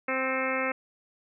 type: harmonic tone with a mistuned harmonic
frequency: 261.6 Hz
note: C4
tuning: in tune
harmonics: 1 / 2 / 3 / 4 / 5 / 6 / 7 / 8 / 9 / 10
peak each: -35 / -31 / -39 / -38 / -34 / -38 / -36 / -33 / -40 / -38 dBFS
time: 0.08-0.72 s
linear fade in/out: 5 ms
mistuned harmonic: 8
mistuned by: +42 cents
effects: none